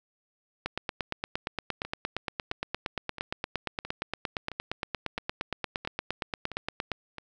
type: two click trains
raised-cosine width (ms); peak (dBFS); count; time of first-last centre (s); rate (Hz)
0.3; -22 / -14; 9 / 55; 1.85-7.183 / 0.66-6.917; 1.5 / 8.63
effects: none